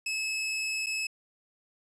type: tone with dropouts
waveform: sawtooth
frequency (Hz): 2591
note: E7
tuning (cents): -30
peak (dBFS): -26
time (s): 0.06-1.07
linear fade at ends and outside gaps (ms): 5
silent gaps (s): 0.862-0.867
effects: resampled to 22050 Hz + 10-bit